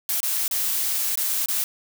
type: noise with dropouts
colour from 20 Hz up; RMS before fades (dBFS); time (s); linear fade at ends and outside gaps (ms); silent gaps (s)
blue; -24; 0.09-1.64; 1; 0.204-0.23 / 0.479-0.511 / 1.155-1.174 / 1.459-1.485
effects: none